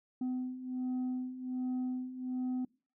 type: beating tone pair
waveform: sine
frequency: 252.9 / 254.2 Hz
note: B3 / C4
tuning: +41 / -50 cents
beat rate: 1.3 Hz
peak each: -37 / -33 dBFS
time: 0.21-2.65 s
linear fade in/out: 5 ms
effects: noise-tail reverb RT60 0.4 s tail -26 dB re dry + tanh soft clip ceiling -31 dBFS